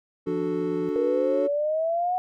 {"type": "chord", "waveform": "triangle", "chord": "D major", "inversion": "none", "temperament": "equal", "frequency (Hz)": [293.7, 370, 440], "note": ["D4", "F#4", "A4"], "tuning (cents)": [0, 0, 0], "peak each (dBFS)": -27, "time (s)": [0.26, 1.48], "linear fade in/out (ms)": 20}
{"type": "tone with vibrato", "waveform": "triangle", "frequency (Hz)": 173.1, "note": "F3", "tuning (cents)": -15, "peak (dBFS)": -31, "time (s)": [0.27, 0.89], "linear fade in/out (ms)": 0, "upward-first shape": "square", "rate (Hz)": 18, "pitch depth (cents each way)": 35}
{"type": "exponential sweep", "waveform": "sine", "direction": "up", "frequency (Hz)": [466.4, 740], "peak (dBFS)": -22, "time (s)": [0.96, 2.18], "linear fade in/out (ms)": 0}
{"effects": []}